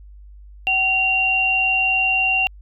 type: tone pair together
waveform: sine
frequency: 758.9 / 2763 Hz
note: F#5 / F7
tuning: +44 / -19 cents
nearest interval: octave + minor seventh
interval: 2237 cents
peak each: -24 / -16 dBFS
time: 0.67-2.47 s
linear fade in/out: 0 ms
effects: added 50 Hz sine -39 dBFS peak until 2.61 s